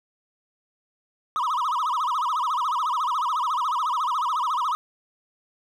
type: tone with vibrato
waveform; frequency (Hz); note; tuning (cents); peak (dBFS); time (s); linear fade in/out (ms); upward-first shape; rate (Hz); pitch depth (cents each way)
triangle; 1108.7; C#6; 0; -20; 1.36-4.75; 0; sine; 14; 270
effects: none